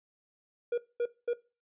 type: tone bursts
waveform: triangle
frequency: 477.7 Hz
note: A#4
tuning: 42 cents sharp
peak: -25 dBFS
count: 3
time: 0.72-1.334 s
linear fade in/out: 5 ms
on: 58 ms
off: 220 ms
effects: noise-tail reverb RT60 0.3 s tail -19 dB re dry + resampled to 8000 Hz